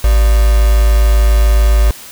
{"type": "tone with quantisation", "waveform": "sine", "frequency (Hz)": 53.6, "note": "A1", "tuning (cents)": -45, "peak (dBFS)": -6, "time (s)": [0.04, 1.91], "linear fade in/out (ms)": 5, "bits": 3, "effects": ["white hiss -33 dBFS RMS until 2.11 s"]}